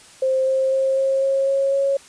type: tone with pitch steps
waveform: sine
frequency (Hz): 525 / 529.3 / 533.6 / 537.9 / 542.3 / 546.7 / 551.1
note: C5 / C5 / C5 / C5 / C#5 / C#5 / C#5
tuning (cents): +6 / +20 / +34 / +48 / -38 / -24 / -10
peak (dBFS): -16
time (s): 0.22-1.97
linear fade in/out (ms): 5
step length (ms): 250
effects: white hiss -46 dBFS RMS until 2.08 s + resampled to 22050 Hz